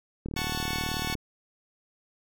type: click train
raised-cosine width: 3 ms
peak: -21 dBFS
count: 35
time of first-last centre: 0.26-1.152 s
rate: 38.1 Hz
type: chord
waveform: 10% pulse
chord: F# minor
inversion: none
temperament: equal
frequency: 740 / 880 / 1108.7 Hz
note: F#5 / A5 / C#6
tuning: 0 / 0 / 0 cents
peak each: -27 dBFS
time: 0.36-1.15 s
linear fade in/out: 10 ms
effects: none